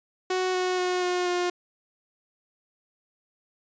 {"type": "tone with pitch steps", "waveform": "sawtooth", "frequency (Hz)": [370, 366.4, 362.8, 359.3, 355.7], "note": ["F#4", "F#4", "F#4", "F4", "F4"], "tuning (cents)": [0, -17, -34, 49, 32], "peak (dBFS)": -20, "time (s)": [0.3, 1.5], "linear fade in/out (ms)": 5, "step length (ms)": 240, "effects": ["resampled to 16000 Hz"]}